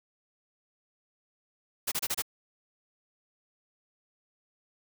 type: noise bursts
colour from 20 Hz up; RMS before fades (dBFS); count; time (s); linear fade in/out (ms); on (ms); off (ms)
white; -30; 5; 1.87-2.222; 10; 48; 28
effects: none

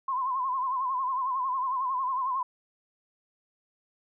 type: tone with vibrato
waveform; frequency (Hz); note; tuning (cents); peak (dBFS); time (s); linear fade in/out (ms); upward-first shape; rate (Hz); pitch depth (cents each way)
sine; 1038; C6; -14; -26; 0.08-2.43; 5; sine; 11; 83
effects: none

